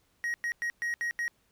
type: tone bursts at uneven times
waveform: triangle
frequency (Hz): 1889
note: A#6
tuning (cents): +22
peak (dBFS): -27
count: 6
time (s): 0.24-0.34 / 0.44-0.52 / 0.62-0.7 / 0.82-0.94 / 1.01-1.11 / 1.19-1.28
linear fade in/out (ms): 0
effects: pink hiss -70 dBFS RMS until 1.51 s